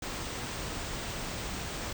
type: band-stop noise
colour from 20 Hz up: pink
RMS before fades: -37 dBFS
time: 0.02-1.93 s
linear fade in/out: 5 ms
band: 9100 to 15000 Hz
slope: 96 dB/octave
effects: none